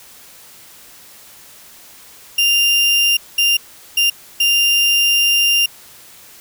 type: tone bursts at uneven times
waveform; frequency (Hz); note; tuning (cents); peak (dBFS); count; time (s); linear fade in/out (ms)
35% pulse; 2794; F7; 0; -10; 4; 2.38-3.17 / 3.38-3.57 / 3.97-4.1 / 4.4-5.66; 5
effects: white hiss -42 dBFS RMS until 6.4 s